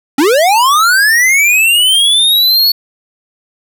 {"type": "linear sweep", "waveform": "square", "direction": "up", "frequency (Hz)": [256.7, 4435], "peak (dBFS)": -7, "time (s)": [0.18, 2.72], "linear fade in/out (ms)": 5, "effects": []}